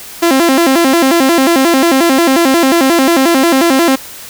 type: tone with vibrato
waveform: sawtooth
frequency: 300.4 Hz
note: D4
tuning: 39 cents sharp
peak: -3 dBFS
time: 0.22-3.96 s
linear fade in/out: 10 ms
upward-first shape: square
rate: 5.6 Hz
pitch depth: 210 cents each way
effects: white hiss -30 dBFS RMS until 4.29 s